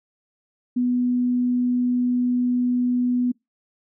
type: tone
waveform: sine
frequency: 246.9 Hz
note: B3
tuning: in tune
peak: -18 dBFS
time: 0.76-3.32 s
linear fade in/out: 10 ms
effects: noise-tail reverb RT60 0.2 s tail -26 dB re dry